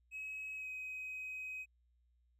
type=tone with pitch glide; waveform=triangle; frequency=2557 to 2526 Hz; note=D#7 to D#7; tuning=+47 to +26 cents; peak=-39 dBFS; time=0.11-1.66 s; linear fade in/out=50 ms; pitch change=-21 cents; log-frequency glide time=0.56-0.68 s; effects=tanh soft clip ceiling -38 dBFS + added 60 Hz sine -70 dBFS peak until 2.39 s